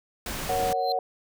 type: noise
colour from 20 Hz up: pink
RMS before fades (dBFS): -33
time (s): 0.26-0.73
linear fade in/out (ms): 2
type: chord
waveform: sine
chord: F# major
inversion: first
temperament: equal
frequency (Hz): 466.2 / 554.4 / 740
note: A#4 / C#5 / F#5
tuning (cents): 0 / 0 / 0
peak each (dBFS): -31 / -30 / -25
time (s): 0.49-0.99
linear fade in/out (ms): 2
type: tone with exponential growth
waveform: triangle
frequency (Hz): 4124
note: C8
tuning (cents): -26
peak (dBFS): -25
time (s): 0.72-0.92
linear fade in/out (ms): 1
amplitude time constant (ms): 42
effects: none